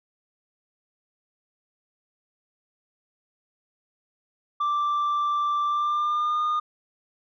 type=tone with pitch glide; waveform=sine; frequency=1174.7 to 1220.3 Hz; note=D6 to D#6; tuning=0 to -34 cents; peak=-19 dBFS; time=4.6-6.6 s; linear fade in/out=10 ms; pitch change=+66 cents; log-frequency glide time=5.66-6.42 s; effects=tanh soft clip ceiling -21 dBFS